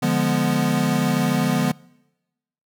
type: chord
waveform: square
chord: D diminished seventh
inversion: none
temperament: equal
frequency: 146.83 / 174.61 / 207.7 / 246.9 Hz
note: D3 / F3 / Ab3 / Cb4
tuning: 0 / 0 / 0 / 0 cents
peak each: -25 / -24 / -25 / -23 dBFS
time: 0.02-1.72 s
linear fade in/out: 10 ms
effects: noise-tail reverb RT60 1.0 s tail -25 dB re dry